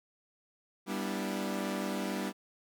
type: chord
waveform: sawtooth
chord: E minor seventh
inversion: first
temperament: equal with one note detuned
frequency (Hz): 196 / 242.8 / 293.7 / 329.6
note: G3 / B3 / D4 / E4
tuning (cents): 0 / -29 / 0 / 0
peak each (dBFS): -32 / -35 / -36 / -37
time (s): 0.86-2.33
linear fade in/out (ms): 50
effects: none